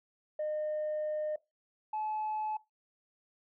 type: tone pair in turn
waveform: sine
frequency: 610 / 859.6 Hz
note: D#5 / A5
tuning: -34 / -41 cents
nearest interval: tritone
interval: 593 cents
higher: second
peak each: -30 / -31 dBFS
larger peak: first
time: 0.39-1.36 / 1.93-2.57 s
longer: first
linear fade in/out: 5 ms
effects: noise-tail reverb RT60 0.2 s tail -20 dB re dry + tanh soft clip ceiling -29 dBFS